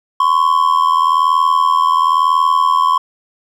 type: ring-modulated tone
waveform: triangle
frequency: 1063 Hz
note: C6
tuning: 27 cents sharp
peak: -5 dBFS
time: 0.2-2.98 s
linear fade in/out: 2 ms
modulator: 40.5 Hz
effects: none